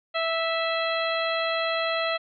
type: harmonic tone with a mistuned harmonic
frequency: 657 Hz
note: E5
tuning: 6 cents flat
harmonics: 1 / 2 / 3 / 4 / 5 / 6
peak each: -27 / -30 / -32 / -33 / -34 / -35 dBFS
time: 0.14-2.18 s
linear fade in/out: 20 ms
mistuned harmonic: 6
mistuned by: +49 cents
effects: none

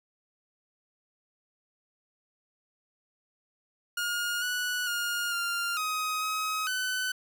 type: tone with pitch steps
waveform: sawtooth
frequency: 1426 / 1474 / 1421 / 1395 / 1258 / 1269 / 1508 Hz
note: F6 / F#6 / F6 / F6 / D#6 / D#6 / F#6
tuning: +36 / -7 / +30 / -2 / +19 / +34 / +32 cents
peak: -25 dBFS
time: 3.97-7.12 s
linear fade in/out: 5 ms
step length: 450 ms
effects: none

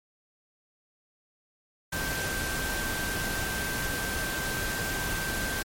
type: tone in noise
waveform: sine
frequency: 1564 Hz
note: G6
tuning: 4 cents flat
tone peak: -33 dBFS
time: 1.92-5.63 s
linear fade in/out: 10 ms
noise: pink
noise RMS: -32 dBFS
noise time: 1.92-5.63 s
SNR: -4 dB
effects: MP3 64 kbps

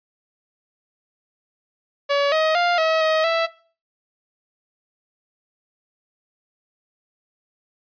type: tone with pitch steps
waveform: sawtooth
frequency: 567 / 631 / 700 / 641 / 632 / 661 Hz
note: C#5 / D#5 / F5 / E5 / D#5 / E5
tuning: +39 / +24 / +4 / -49 / +27 / +5 cents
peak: -13 dBFS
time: 2.09-3.47 s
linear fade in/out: 20 ms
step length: 230 ms
effects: noise-tail reverb RT60 0.4 s tail -19 dB re dry + resampled to 11025 Hz

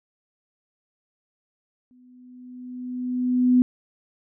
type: tone with exponential growth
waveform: sine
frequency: 250 Hz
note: B3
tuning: 21 cents sharp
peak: -12 dBFS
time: 1.91-3.62 s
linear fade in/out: 0 ms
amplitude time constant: 370 ms
effects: none

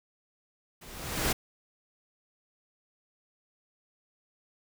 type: noise with level ramp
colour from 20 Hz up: pink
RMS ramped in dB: -50 to -25 dBFS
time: 0.81-1.33 s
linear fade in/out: 10 ms
effects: none

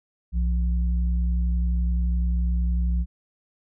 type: tone pair together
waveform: sine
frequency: 61.74 / 173.87 Hz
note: B1 / F3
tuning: 0 / -7 cents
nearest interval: octave + tritone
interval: 1793 cents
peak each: -20 / -31 dBFS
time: 0.32-3.06 s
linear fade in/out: 50 ms
effects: none

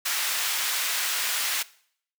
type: high-pass noise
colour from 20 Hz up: pink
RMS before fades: -27 dBFS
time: 0.05-1.63 s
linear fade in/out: 10 ms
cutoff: 1600 Hz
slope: 12 dB/octave
effects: noise-tail reverb RT60 0.6 s tail -20 dB re dry

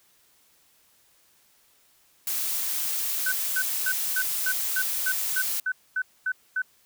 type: noise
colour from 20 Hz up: blue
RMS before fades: -28 dBFS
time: 2.27-5.6 s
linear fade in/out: 2 ms
type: tone bursts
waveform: sine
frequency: 1513 Hz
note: F#6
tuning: 38 cents sharp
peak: -23 dBFS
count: 12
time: 3.26-6.62 s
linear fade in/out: 5 ms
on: 60 ms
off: 240 ms
effects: white hiss -62 dBFS RMS until 6.85 s

